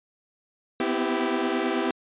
sawtooth chord, C major seventh, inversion third, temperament equal with one note detuned, 246.9 / 256.1 / 329.6 / 392 Hz, B3 / C4 / E4 / G4, 0 / -37 / 0 / 0 cents, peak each -28 / -26 / -24 / -24 dBFS, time 0.8-1.91 s, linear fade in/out 2 ms, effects resampled to 8000 Hz

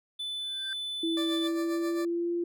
triangle tone, 3500 Hz, A7, 10 cents flat, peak -31 dBFS, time 0.19-1.48 s, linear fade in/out 10 ms
triangle tone with exponential growth, 1568 Hz, G6, in tune, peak -32 dBFS, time 0.39-0.73 s, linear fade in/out 1 ms, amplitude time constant 73 ms
sine tone with pitch glide, 329.6 to 344.8 Hz, E4 to F4, 0 to -22 cents, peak -27 dBFS, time 1.03-2.44 s, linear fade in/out 5 ms, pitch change +78 cents, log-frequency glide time 1.37-2.32 s
20% pulse tone with tremolo, 587.3 Hz, D5, in tune, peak -30 dBFS, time 1.17-2.05 s, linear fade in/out 2 ms, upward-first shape sine, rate 7.5 Hz, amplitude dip 60%
effects none

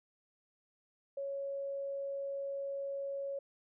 sine tone, 554.4 Hz, C#5, in tune, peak -36 dBFS, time 1.17-3.39 s, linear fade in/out 5 ms, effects none

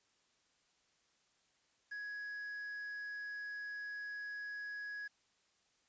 triangle tone with quantisation, 1670 Hz, G#6, 9 cents sharp, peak -40 dBFS, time 1.91-5.08 s, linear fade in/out 10 ms, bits 10, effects white hiss -75 dBFS RMS until 5.88 s + resampled to 16000 Hz

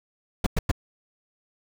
brown noise bursts, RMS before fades -20 dBFS, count 3, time 0.44-0.715 s, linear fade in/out 5 ms, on 25 ms, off 100 ms, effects none

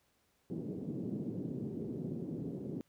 pink band-pass noise, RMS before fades -40 dBFS, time 0.5-2.81 s, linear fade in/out 0 ms, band 140 to 370 Hz, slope 24 dB/octave, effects pink hiss -74 dBFS RMS until 2.88 s + high-pass 60 Hz 12 dB/octave

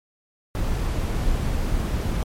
brown noise, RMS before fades -23 dBFS, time 0.55-2.23 s, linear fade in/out 0 ms, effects MP3 64 kbps

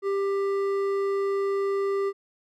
triangle tone with hard clipping, 395.2 Hz, G4, 14 cents sharp, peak -25 dBFS, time 0.02-2.13 s, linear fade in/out 50 ms, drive 12 dB, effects none

